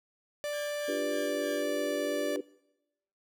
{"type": "tone with pitch glide", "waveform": "45% pulse", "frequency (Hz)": [587.3, 583.6], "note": ["D5", "D5"], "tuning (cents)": [0, -11], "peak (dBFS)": -32, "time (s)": [0.44, 2.36], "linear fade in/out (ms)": 0, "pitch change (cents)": -11, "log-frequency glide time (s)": [1.14, 1.46]}
{"type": "tone with tremolo", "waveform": "sawtooth", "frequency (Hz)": 1622, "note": "G#6", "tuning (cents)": -41, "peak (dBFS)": -39, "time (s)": [0.53, 1.63], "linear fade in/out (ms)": 0, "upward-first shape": "sine", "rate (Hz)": 3.3, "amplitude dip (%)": 85}
{"type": "chord", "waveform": "sine", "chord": "G dominant seventh", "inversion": "second", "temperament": "equal", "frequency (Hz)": [293.7, 349.2, 392, 493.9], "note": ["D4", "F4", "G4", "B4"], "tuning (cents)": [0, 0, 0, 0], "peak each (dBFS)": [-35, -40, -36, -36], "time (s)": [0.88, 2.41], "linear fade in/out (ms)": 5}
{"effects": ["noise-tail reverb RT60 0.9 s tail -22 dB re dry"]}